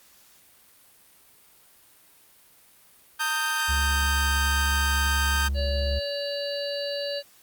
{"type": "chord", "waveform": "sawtooth", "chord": "Eb major", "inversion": "second", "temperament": "equal with one note detuned", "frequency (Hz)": [908.9, 1244.5, 1568], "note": ["Bb5", "Eb6", "G6"], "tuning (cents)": [-44, 0, 0], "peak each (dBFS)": [-28, -27, -22], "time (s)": [3.19, 5.49], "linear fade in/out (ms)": 20}
{"type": "tone", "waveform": "triangle", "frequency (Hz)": 69.3, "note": "C#2", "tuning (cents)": 0, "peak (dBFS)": -22, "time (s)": [3.68, 6], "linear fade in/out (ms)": 20}
{"type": "harmonic tone", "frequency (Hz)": 570, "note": "C#5", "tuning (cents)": 48, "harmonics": [1, 3, 5, 7, 8], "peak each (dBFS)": [-29, -41, -38, -37, -35], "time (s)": [5.54, 7.23], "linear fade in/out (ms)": 50}
{"effects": ["white hiss -56 dBFS RMS until 7.42 s", "Opus 48 kbps"]}